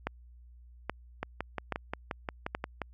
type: two click trains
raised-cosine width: 0.5 ms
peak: -16 / -18 dBFS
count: 4 / 10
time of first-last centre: 0.07-2.549 / 1.23-2.817 s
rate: 1.21 / 5.67 Hz
effects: added 60 Hz sine -51 dBFS peak until 2.93 s